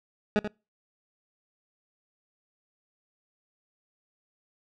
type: tone with echo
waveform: 20% pulse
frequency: 210.1 Hz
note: G#3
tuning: 20 cents sharp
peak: -16 dBFS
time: 0.36-0.39 s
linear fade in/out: 0 ms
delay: 85 ms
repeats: 1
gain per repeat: -9 dB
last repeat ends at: 0.475 s
effects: noise-tail reverb RT60 0.3 s tail -26 dB re dry + low-pass 3000 Hz 12 dB/octave